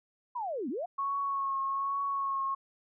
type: linear two-way sweep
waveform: sine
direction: down then up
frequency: 1025 to 220 to 747 Hz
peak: -32 dBFS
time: 0.35-0.86 s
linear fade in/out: 10 ms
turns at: 0.69 s
type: tone with vibrato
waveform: sine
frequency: 1100 Hz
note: C#6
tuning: 14 cents flat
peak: -29 dBFS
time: 0.98-2.55 s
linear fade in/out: 10 ms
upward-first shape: triangle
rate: 1.2 Hz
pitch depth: 29 cents each way
effects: none